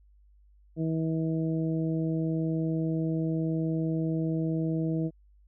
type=harmonic tone; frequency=160.9 Hz; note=E3; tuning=42 cents flat; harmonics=1 / 2 / 3 / 4; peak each=-28 / -30 / -38 / -41 dBFS; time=0.76-5.11 s; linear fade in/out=50 ms; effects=added 50 Hz sine -56 dBFS peak until 5.47 s